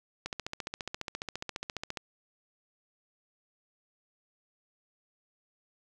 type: click train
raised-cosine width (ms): 0.2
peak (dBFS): -18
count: 26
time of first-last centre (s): 0.26-1.972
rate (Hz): 14.6
effects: none